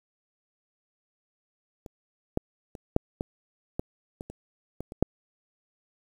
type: clicks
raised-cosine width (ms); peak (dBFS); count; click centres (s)
2; -28 / -11 / -27 / -7 / -16 / -15 / -23 / -27 / -21 / -26 / -6; 11; 1.862 / 2.374 / 2.752 / 2.964 / 3.209 / 3.795 / 4.209 / 4.3 / 4.806 / 4.921 / 5.026
effects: 8-bit